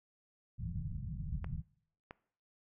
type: low-pass noise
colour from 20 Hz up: white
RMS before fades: -40 dBFS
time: 0.58-1.62 s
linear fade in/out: 20 ms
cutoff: 170 Hz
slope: 48 dB/octave
type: clicks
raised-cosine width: 0.5 ms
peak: -30 dBFS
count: 2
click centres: 1.444 / 2.109 s
effects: noise-tail reverb RT60 0.6 s tail -21 dB re dry